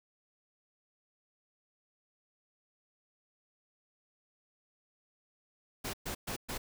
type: noise bursts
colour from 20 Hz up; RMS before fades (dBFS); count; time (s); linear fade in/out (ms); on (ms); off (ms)
pink; -38; 4; 5.84-6.58; 10; 95; 120
effects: none